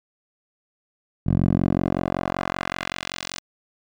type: tone with band-pass filter sweep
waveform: 10% pulse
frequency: 45.23 Hz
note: F#1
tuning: 39 cents flat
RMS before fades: -24 dBFS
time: 1.26-3.4 s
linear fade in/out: 10 ms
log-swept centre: 130 to 5900 Hz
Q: 0.91
effects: none